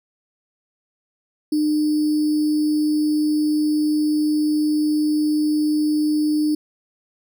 sine tone with sample-and-hold, 302.8 Hz, D#4, 47 cents flat, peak -16 dBFS, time 1.52-6.55 s, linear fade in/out 5 ms, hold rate 4900 Hz, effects none

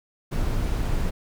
brown noise, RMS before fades -24 dBFS, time 0.31-1.11 s, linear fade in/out 20 ms, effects none

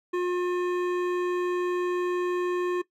sine tone with hard clipping, 357.4 Hz, F4, 40 cents sharp, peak -26 dBFS, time 0.13-2.82 s, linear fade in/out 10 ms, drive 13 dB, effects noise-tail reverb RT60 0.1 s tail -18 dB re dry

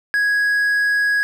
triangle tone, 1661.2 Hz, G#6, in tune, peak -13 dBFS, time 0.14-1.23 s, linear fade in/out 0 ms, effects none

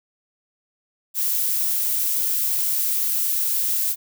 violet noise, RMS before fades -22 dBFS, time 1.14-3.96 s, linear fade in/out 50 ms, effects none

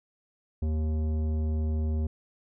triangle tone with tanh clipping, 77.8 Hz, D#2, in tune, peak -27 dBFS, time 0.62-2.07 s, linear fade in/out 5 ms, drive 17 dB, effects none

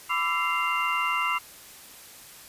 sine tone cluster, 999 / 1171 / 1338 / 2092 / 2777 Hz, B5 / D6 / E6 / C7 / F7, +20 / -5 / +25 / -1 / -10 cents, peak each -30 dBFS, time 0.09-1.39 s, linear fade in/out 20 ms, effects white hiss -47 dBFS RMS until 2.48 s + resampled to 32000 Hz

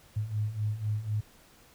sine beating tone pair, 103.8 / 107.8 Hz, G#2 / A2, 0 / -35 cents, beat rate 4 Hz, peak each -34 / -30 dBFS, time 0.16-1.21 s, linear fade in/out 10 ms, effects pink hiss -58 dBFS RMS until 1.74 s

